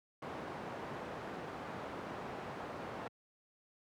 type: low-pass noise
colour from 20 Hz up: white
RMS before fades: -44 dBFS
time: 0.22-3.08 s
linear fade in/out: 5 ms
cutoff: 950 Hz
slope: 12 dB/octave
effects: high-pass 100 Hz 12 dB/octave